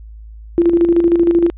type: tone with tremolo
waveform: sine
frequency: 341.1 Hz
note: F4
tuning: 41 cents flat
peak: -7 dBFS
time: 0.58-1.5 s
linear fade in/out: 0 ms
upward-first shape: square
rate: 13 Hz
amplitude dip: 50%
effects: added 54 Hz sine -32 dBFS peak until 1.57 s + resampled to 8000 Hz